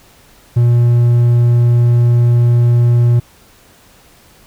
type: tone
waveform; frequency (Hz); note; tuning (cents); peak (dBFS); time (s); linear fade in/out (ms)
triangle; 119.7; A#2; +46; -5; 0.56-3.2; 10
effects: pink hiss -46 dBFS RMS until 4.46 s